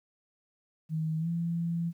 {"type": "tone with pitch glide", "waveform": "sine", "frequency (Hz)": [158.4, 168.79], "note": ["D#3", "E3"], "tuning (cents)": [31, 41], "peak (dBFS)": -28, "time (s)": [0.89, 1.93], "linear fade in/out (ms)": 50, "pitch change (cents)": 110, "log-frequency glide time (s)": [1.19, 1.28], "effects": ["11-bit"]}